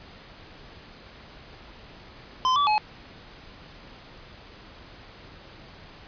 square tone with pitch steps, 1029 / 1151 / 850 Hz, C6 / D6 / G#5, -29 / -35 / +40 cents, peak -20 dBFS, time 2.45-2.78 s, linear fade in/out 0 ms, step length 110 ms, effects pink hiss -47 dBFS RMS until 6.07 s + resampled to 11025 Hz

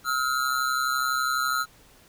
square ring-modulated tone, 1351 Hz, E6, 42 cents sharp, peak -21 dBFS, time 0.04-1.66 s, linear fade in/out 50 ms, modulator 66 Hz, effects pink hiss -55 dBFS RMS until 2.08 s

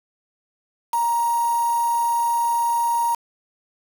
sine tone with quantisation, 938 Hz, A#5, 11 cents sharp, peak -18 dBFS, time 0.93-3.15 s, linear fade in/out 5 ms, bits 5, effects none

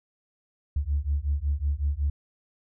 sine beating tone pair, 69.4 / 74.8 Hz, C#2 / D2, +3 / +32 cents, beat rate 5.4 Hz, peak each -26 / -26 dBFS, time 0.76-2.1 s, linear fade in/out 5 ms, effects tanh soft clip ceiling -17 dBFS

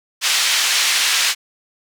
pink band-pass noise, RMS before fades -17 dBFS, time 0.21-1.35 s, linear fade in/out 50 ms, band 2200 to 7100 Hz, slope 12 dB/octave, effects none

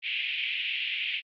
pink band-pass noise, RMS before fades -31 dBFS, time 0.02-1.22 s, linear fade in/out 50 ms, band 2300 to 3100 Hz, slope 48 dB/octave, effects MP3 48 kbps

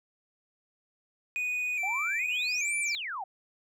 triangle tone with vibrato, 2408 Hz, D7, 43 cents sharp, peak -27 dBFS, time 1.36-2.95 s, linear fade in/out 0 ms, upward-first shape square, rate 1.2 Hz, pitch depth 50 cents each way
sine exponential two-way sweep, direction up then down, 717 to 10548 to 717 Hz, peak -33 dBFS, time 1.83-3.24 s, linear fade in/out 5 ms, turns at 2.79 s
effects none

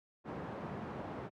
pink band-pass noise, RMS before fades -43 dBFS, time 0.24-1.3 s, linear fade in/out 50 ms, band 110 to 1100 Hz, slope 12 dB/octave, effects high-pass 60 Hz 12 dB/octave

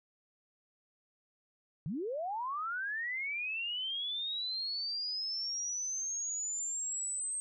sine linear sweep, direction up, 130.81 to 8372 Hz, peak -34 dBFS, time 1.86-7.4 s, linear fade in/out 0 ms, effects none

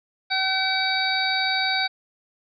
harmonic tone, 762 Hz, G5, 49 cents flat, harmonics 1 / 2 / 3 / 5 / 6, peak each -27 / -27 / -27 / -27 / -27 dBFS, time 0.3-1.88 s, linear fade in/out 20 ms, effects none

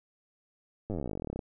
slowing click train, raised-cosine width 2 ms, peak -22 dBFS, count 28, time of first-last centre 0.9-1.392 s, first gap 9 ms, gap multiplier 1.05, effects none

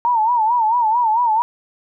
sine tone with vibrato, 918 Hz, A#5, 27 cents flat, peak -13 dBFS, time 0.05-1.42 s, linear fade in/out 0 ms, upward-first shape sine, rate 4.5 Hz, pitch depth 120 cents each way, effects none

